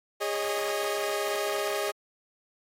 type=chord; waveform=sawtooth; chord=Ab suspended fourth; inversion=none; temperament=equal with one note detuned; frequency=409.1 / 554.4 / 622.3 Hz; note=Ab4 / Db5 / Eb5; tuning=-26 / 0 / 0 cents; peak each=-27 / -31 / -28 dBFS; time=0.2-1.92 s; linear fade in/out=20 ms; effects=AAC 48 kbps